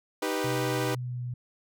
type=chord; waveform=sawtooth; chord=Eb augmented; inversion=none; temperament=equal; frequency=311.1 / 392 / 493.9 Hz; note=Eb4 / G4 / B4; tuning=0 / 0 / 0 cents; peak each=-28 dBFS; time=0.22-0.95 s; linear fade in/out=5 ms
type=tone with pitch glide; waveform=sine; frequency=127.6 to 122.97 Hz; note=C3 to B2; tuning=-43 to -7 cents; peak=-31 dBFS; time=0.44-1.34 s; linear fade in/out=5 ms; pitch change=-64 cents; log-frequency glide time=0.55-1.22 s
effects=none